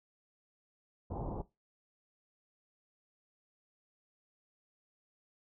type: low-pass noise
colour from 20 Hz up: pink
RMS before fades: -39 dBFS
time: 1.1-1.42 s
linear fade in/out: 10 ms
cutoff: 970 Hz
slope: 48 dB/octave
effects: noise-tail reverb RT60 0.2 s tail -17 dB re dry